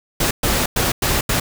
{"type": "noise bursts at uneven times", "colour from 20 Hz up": "pink", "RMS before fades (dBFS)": -18, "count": 5, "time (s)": [[0.2, 0.31], [0.43, 0.66], [0.76, 0.92], [1.02, 1.21], [1.29, 1.4]], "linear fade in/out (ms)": 5, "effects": []}